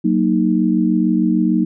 sine chord, D# minor, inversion first, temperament just, 186.68 / 233.3 / 311.1 Hz, F#3 / A#3 / D#4, +16 / +2 / 0 cents, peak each -17 dBFS, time 0.04-1.65 s, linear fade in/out 10 ms, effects none

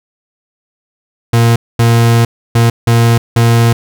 40% pulse tone bursts at uneven times, 116.54 Hz, A#2, in tune, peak -5 dBFS, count 5, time 1.33-1.56 / 1.79-2.25 / 2.55-2.7 / 2.87-3.18 / 3.36-3.73 s, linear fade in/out 5 ms, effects none

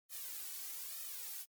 blue noise with flanger, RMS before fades -45 dBFS, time 0.09-1.46 s, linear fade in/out 50 ms, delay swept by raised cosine 1.6 to 2.7 ms, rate 1.1 Hz, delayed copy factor +0.9, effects MP3 96 kbps

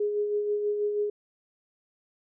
sine tone with tremolo, 415.3 Hz, G#4, in tune, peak -23 dBFS, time 0-1.1 s, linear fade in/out 5 ms, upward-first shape sine, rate 6.2 Hz, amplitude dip 40%, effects none

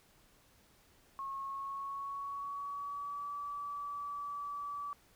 sine tone with pitch glide, 1090 to 1151.5 Hz, C#6 to D6, -29 to -34 cents, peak -38 dBFS, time 1.19-4.93 s, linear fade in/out 0 ms, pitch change +95 cents, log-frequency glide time 1.38-3.31 s, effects pink hiss -66 dBFS RMS until 5.15 s

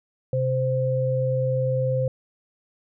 sine tone pair together, 129.8 / 519.2 Hz, C3 / C5, -13 / -13 cents, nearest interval 2 octaves, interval 2400 cents, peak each -23 dBFS, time 0.33-2.08 s, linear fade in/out 2 ms, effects none

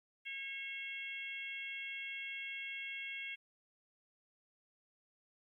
harmonic tone, 545 Hz, C#5, 29 cents flat, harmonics 3 / 4 / 5 / 6, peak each -53 / -43 / -47 / -50 dBFS, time 0.25-3.36 s, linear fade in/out 20 ms, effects 13-bit

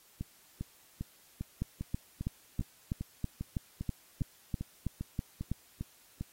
two click trains, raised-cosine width 5 ms, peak -20 / -24 dBFS, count 13 / 16, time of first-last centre 1.62-5.516 / 0.21-6.21 s, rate 3.08 / 2.5 Hz, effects white hiss -62 dBFS RMS until 6.32 s + AAC 48 kbps

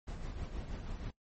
brown noise with tremolo, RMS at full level -39 dBFS, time 0.07-1.11 s, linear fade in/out 10 ms, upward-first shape triangle, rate 6.3 Hz, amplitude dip 55%, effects noise-tail reverb RT60 0.1 s tail -19 dB re dry + MP3 32 kbps

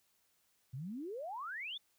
sine exponential sweep, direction up, 118.4 to 3640 Hz, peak -40 dBFS, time 0.73-1.78 s, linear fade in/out 10 ms, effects white hiss -75 dBFS RMS until 1.98 s

